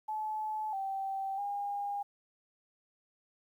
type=tone with pitch steps; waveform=sine; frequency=862 / 777 / 810 Hz; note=A5 / G5 / G#5; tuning=-36 / -16 / -43 cents; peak=-33 dBFS; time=0.08-2.03 s; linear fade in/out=10 ms; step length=650 ms; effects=11-bit